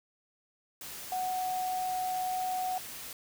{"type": "tone in noise", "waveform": "sine", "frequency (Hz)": 740, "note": "F#5", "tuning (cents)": 0, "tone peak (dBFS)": -30, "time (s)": [1.12, 2.78], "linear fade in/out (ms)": 2, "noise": "white", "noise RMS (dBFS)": -43, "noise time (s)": [0.81, 3.13], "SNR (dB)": 10, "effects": []}